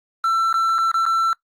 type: tone with dropouts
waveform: triangle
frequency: 1340 Hz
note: E6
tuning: 28 cents sharp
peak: -14 dBFS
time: 0.24-1.33 s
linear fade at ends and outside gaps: 1 ms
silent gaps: 0.528-0.541 / 0.783-0.787 / 0.915-0.942 / 1.054-1.063 s
effects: noise-tail reverb RT60 0.1 s tail -21 dB re dry + Opus 24 kbps